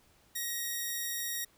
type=tone; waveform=5% pulse; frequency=1883 Hz; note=A#6; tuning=17 cents sharp; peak=-23 dBFS; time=0.35-1.45 s; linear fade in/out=10 ms; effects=pink hiss -65 dBFS RMS until 1.57 s